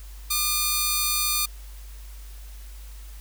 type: tone pair together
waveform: 5% pulse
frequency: 1208 / 4411 Hz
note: D6 / C#8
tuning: +48 / -9 cents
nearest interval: octave + minor seventh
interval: 2243 cents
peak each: -12 / -19 dBFS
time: 0.3-1.46 s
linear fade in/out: 10 ms
effects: added 50 Hz sine -38 dBFS peak until 3.2 s + white hiss -51 dBFS RMS until 3.2 s